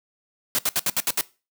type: noise bursts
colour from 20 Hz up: white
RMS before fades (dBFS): -22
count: 7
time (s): 0.55-1.21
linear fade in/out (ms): 0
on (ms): 36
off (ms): 68
effects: noise-tail reverb RT60 0.3 s tail -20 dB re dry + high-pass 100 Hz 12 dB/octave